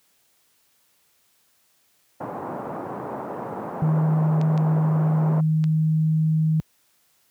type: band-pass noise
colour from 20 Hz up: white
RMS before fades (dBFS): -32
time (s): 2.2-5.41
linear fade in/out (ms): 10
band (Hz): 120 to 960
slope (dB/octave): 24
type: tone with pitch glide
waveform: sine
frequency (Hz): 156.5 to 157.59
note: D#3 to D#3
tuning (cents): +10 to +22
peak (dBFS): -17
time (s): 3.82-6.6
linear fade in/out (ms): 0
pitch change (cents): +12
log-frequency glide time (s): 5.14-6.24
type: clicks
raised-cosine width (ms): 0.2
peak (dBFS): -20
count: 3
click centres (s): 4.414 / 4.577 / 5.641
effects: white hiss -64 dBFS RMS until 7.3 s + high-pass 60 Hz 12 dB/octave